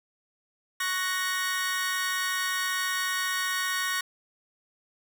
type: chord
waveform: sawtooth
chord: F# major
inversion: second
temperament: equal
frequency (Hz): 1108.7 / 1480 / 1864.7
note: C#6 / F#6 / A#6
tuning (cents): 0 / 0 / 0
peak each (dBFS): -29 / -29 / -26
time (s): 0.8-4.01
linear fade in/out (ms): 5
effects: none